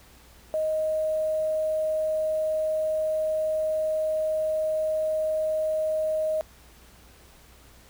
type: tone with quantisation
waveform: sine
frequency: 625 Hz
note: D#5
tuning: 8 cents sharp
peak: -23 dBFS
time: 0.54-6.41 s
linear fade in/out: 0 ms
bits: 8
effects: added 60 Hz sine -55 dBFS peak until 7.89 s + pink hiss -54 dBFS RMS until 7.89 s